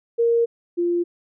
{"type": "tone pair in turn", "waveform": "sine", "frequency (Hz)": [466.2, 347], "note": ["A#4", "F4"], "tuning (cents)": [0, -11], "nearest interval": "perfect fourth", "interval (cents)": 511, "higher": "first", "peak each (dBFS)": [-15, -18], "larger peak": "first", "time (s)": [[0.18, 0.46], [0.77, 1.04]], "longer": "first", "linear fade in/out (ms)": 20, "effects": []}